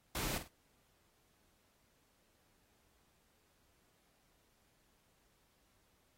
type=noise with echo; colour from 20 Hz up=pink; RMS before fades=-39 dBFS; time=0.15-0.38 s; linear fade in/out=2 ms; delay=49 ms; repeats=2; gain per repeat=-10 dB; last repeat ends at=0.478 s; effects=pink hiss -74 dBFS RMS until 6.17 s + AAC 48 kbps